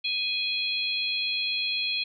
harmonic tone, 832 Hz, G#5, 3 cents sharp, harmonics 3 / 4 / 5, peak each -30 / -30 / -30 dBFS, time 0.04-2.04 s, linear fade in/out 10 ms, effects none

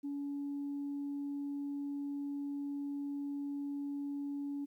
sine tone, 283.7 Hz, C#4, 40 cents sharp, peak -35 dBFS, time 0.03-4.66 s, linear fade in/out 20 ms, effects tanh soft clip ceiling -33 dBFS + 12-bit

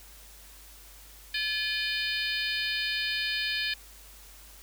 harmonic tone with a mistuned harmonic, 608 Hz, D#5, 40 cents flat, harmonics 3 / 4 / 5 / 6 / 7 / 8, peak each -33 / -34 / -35 / -36 / -36 / -37 dBFS, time 1.34-3.74 s, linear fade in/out 5 ms, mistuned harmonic 3, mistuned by -100 cents, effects added 50 Hz sine -52 dBFS peak until 4.62 s + white hiss -52 dBFS RMS until 4.62 s

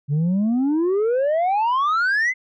sine exponential sweep, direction up, 138.59 to 2093 Hz, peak -14 dBFS, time 0.08-2.34 s, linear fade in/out 50 ms, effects tanh soft clip ceiling -16 dBFS

